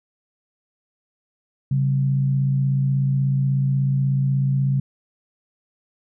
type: tone pair together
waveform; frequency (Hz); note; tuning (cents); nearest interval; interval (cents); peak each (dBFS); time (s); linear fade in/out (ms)
sine; 136.2 / 192.62; C#3 / G3; -30 / -30; tritone; 600; -17 / -28; 1.71-4.8; 5
effects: none